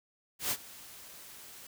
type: noise with ADSR envelope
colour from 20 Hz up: white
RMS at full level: -30 dBFS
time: 0.39-1.67 s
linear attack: 120 ms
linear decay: 54 ms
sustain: -20 dB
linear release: 5 ms
effects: none